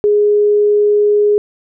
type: tone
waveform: sine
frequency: 415.3 Hz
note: G#4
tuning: in tune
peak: -8 dBFS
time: 0.04-1.38 s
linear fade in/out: 0 ms
effects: none